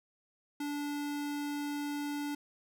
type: tone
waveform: square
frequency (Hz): 290.4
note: D4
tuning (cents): -19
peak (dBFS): -35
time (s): 0.6-2.35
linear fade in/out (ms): 5
effects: none